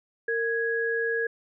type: tone pair together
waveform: sine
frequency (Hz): 459.7 / 1661.2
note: A#4 / G#6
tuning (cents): -24 / 0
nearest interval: octave + minor seventh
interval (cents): 2224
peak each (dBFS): -27 / -27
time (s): 0.28-1.27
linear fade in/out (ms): 5
effects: none